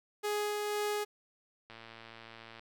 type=tone with tremolo; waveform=sawtooth; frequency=416.8 Hz; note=G#4; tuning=6 cents sharp; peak=-27 dBFS; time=0.23-1.05 s; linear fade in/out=20 ms; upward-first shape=sine; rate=2 Hz; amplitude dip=25%
type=click train; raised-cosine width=0.3 ms; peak=-33 dBFS; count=103; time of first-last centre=1.7-2.595 s; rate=114 Hz
effects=none